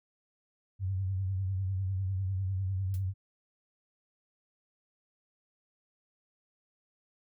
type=tone with vibrato; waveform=sine; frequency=95.1 Hz; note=F#2; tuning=48 cents sharp; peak=-29 dBFS; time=0.79-3.14 s; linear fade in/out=50 ms; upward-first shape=triangle; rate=10 Hz; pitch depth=73 cents each way
type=noise with exponential decay; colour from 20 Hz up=blue; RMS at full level=-48 dBFS; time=2.94-3.05 s; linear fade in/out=0 ms; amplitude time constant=23 ms
effects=none